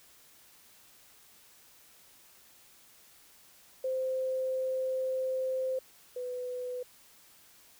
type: tone pair in turn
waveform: sine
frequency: 520 / 498.4 Hz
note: C5 / B4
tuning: -11 / +16 cents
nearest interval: minor second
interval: 73 cents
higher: first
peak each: -29 / -34 dBFS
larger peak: first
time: 3.84-5.79 / 6.16-6.83 s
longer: first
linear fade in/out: 5 ms
effects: white hiss -59 dBFS RMS until 7.79 s